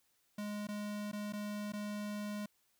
square tone with dropouts, 207.7 Hz, G#3, in tune, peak -39 dBFS, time 0.38-2.46 s, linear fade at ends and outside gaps 5 ms, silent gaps 0.671-0.686 / 1.116-1.13 / 1.325-1.333 / 1.722-1.734 s, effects white hiss -75 dBFS RMS until 2.79 s

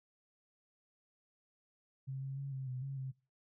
sine tone with pitch steps, 133.9 / 135.3 / 138.4 / 133 / 127.3 / 136.8 / 132.3 Hz, C3 / C#3 / C#3 / C3 / C3 / C#3 / C3, +40 / -42 / -2 / +29 / -47 / -23 / +20 cents, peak -38 dBFS, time 2.07-3.12 s, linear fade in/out 20 ms, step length 150 ms, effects noise-tail reverb RT60 0.3 s tail -21 dB re dry

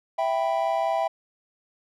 triangle chord, E minor, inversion none, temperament equal, 659.3 / 784 / 987.8 Hz, E5 / G5 / B5, 0 / 0 / 0 cents, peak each -23 / -24 / -29 dBFS, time 0.18-1.08 s, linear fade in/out 10 ms, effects none

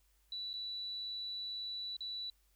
sine tone with dropouts, 3951 Hz, B7, in tune, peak -39 dBFS, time 0.32-2.3 s, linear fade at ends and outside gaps 2 ms, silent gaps 0.532-0.538 / 1.967-2.006 s, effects added 50 Hz sine -70 dBFS peak until 2.55 s + white hiss -75 dBFS RMS until 2.55 s

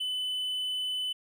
triangle tone, 3010 Hz, F#7, 29 cents sharp, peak -28 dBFS, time 0-1.13 s, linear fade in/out 10 ms, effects none

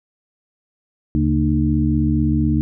harmonic tone with a mistuned harmonic, 76 Hz, D#2, 40 cents flat, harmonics 1 / 2 / 3 / 4, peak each -20 / -20 / -20 / -20 dBFS, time 1.15-2.61 s, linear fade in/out 0 ms, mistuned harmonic 2, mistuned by -99 cents, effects none

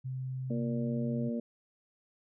sine tone, 130 Hz, C3, 11 cents flat, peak -34 dBFS, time 0.04-1.3 s, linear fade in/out 20 ms
harmonic tone, 117.2 Hz, A#2, 10 cents sharp, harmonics 2 / 3 / 4 / 5, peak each -32 / -45 / -41 / -42 dBFS, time 0.5-1.4 s, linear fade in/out 5 ms
effects none

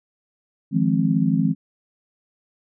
sine chord, F minor seventh, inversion third, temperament just, 157.15 / 174.61 / 209.5 / 261.9 Hz, Eb3 / F3 / Ab3 / C4, +18 / 0 / +15 / +2 cents, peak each -22 dBFS, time 0.71-1.55 s, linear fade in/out 50 ms, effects none

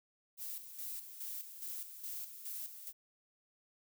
violet noise with tremolo, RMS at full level -43 dBFS, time 0.37-2.93 s, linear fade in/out 50 ms, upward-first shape square, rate 2.4 Hz, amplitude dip 60%, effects none

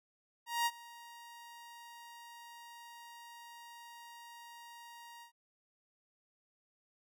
sawtooth tone with ADSR envelope, 941 Hz, A#5, 16 cents sharp, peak -25 dBFS, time 0.46-5.32 s, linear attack 200 ms, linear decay 45 ms, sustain -22 dB, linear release 99 ms, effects none

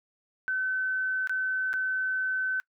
sine tone with dropouts, 1523 Hz, F#6, 50 cents sharp, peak -26 dBFS, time 0.48-2.6 s, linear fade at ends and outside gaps 0 ms, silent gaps 1.273-1.295 / 1.731-1.738 s, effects noise-tail reverb RT60 0.1 s tail -24 dB re dry

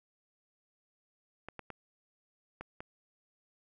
clicks, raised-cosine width 0.5 ms, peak -27 dBFS, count 5, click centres 1.486 / 1.593 / 1.703 / 2.61 / 2.805 s, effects none

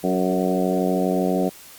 harmonic tone with a mistuned harmonic, 92.5 Hz, F#2, in tune, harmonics 2 / 3 / 4 / 5 / 6 / 7 / 8, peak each -23 / -25 / -26 / -27 / -28 / -28 / -29 dBFS, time 0.03-1.5 s, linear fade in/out 20 ms, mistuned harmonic 5, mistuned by -18 cents, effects white hiss -44 dBFS RMS until 1.78 s + Opus 48 kbps

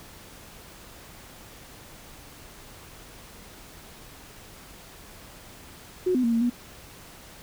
sine tone with pitch steps, 365.9 / 252.8 / 232.9 / 229.8 / 241.9 Hz, F#4 / B3 / A#3 / A#3 / B3, -19 / +41 / -1 / -25 / -36 cents, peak -20 dBFS, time 6.06-6.5 s, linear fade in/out 10 ms, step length 88 ms, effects pink hiss -47 dBFS RMS until 7.42 s

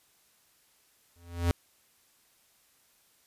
square tone with exponential growth, 86 Hz, F2, 26 cents flat, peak -21 dBFS, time 1.16-1.51 s, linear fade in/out 0 ms, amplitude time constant 75 ms, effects white hiss -66 dBFS RMS until 3.26 s + resampled to 32000 Hz

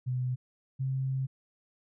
sine tone pair in turn, 126.4 / 132.8 Hz, B2 / C3, +41 / +26 cents, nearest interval minor second, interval 85 cents, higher second, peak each -28 dBFS, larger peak neither, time 0.06-0.36 / 0.79-1.27 s, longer second, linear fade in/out 20 ms, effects none

